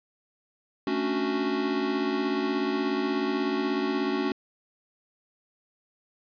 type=chord; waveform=square; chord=D major seventh; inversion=second; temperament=equal; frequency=220 / 277.2 / 293.7 / 370 Hz; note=A3 / C#4 / D4 / F#4; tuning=0 / 0 / 0 / 0 cents; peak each=-34 / -30 / -34 / -30 dBFS; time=0.87-4.32 s; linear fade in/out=2 ms; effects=resampled to 11025 Hz + 9-bit